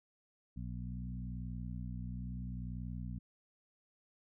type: harmonic tone with a mistuned harmonic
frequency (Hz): 60.7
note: B1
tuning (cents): -29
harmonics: 1 / 2 / 3 / 4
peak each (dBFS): -43 / -44 / -45 / -50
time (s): 0.56-3.19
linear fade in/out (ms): 10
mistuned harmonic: 1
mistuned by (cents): -24
effects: none